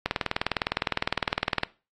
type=click train; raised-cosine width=0.3 ms; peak=-8 dBFS; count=32; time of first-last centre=0.06-1.634 s; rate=19.7 Hz; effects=noise-tail reverb RT60 0.3 s tail -19 dB re dry + AAC 32 kbps